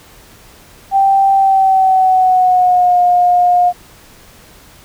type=tone with pitch glide; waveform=sine; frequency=782 to 713 Hz; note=G5 to F5; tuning=-4 to +36 cents; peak=-7 dBFS; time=0.91-3.73 s; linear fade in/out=50 ms; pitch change=-160 cents; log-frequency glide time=1.33-3 s; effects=pink hiss -42 dBFS RMS until 4.84 s